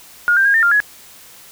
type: tone with pitch steps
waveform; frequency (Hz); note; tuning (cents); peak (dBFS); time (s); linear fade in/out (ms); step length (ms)
sine; 1428 / 1577 / 1628 / 1807 / 1398 / 1680; F6 / G6 / G#6 / A6 / F6 / G#6; +38 / +10 / -35 / +46 / +1 / +19; -10; 0.28-0.802; 0; 87
effects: white hiss -42 dBFS RMS until 1.51 s